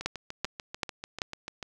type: two click trains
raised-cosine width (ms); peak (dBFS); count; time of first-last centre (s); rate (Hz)
0.2; -11 / -20; 4 / 12; 0.06-1.218 / 0.01-1.628; 2.59 / 6.8
effects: none